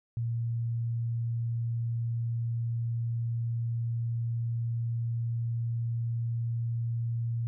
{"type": "tone", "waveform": "sine", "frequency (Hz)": 116.54, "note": "A#2", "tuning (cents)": 0, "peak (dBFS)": -28, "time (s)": [0.17, 7.47], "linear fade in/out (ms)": 0, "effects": []}